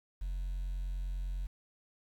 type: tone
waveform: sine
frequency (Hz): 45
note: F#1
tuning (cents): -47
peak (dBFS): -31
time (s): 0.21-1.47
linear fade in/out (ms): 10
effects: tanh soft clip ceiling -33 dBFS + 10-bit